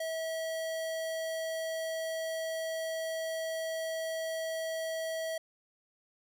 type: tone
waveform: square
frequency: 647 Hz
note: E5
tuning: 32 cents flat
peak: -34 dBFS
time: 0-5.38 s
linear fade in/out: 5 ms
effects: none